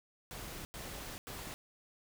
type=noise bursts at uneven times; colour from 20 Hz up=pink; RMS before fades=-45 dBFS; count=3; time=0.31-0.65 / 0.74-1.18 / 1.27-1.54 s; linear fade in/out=0 ms; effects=none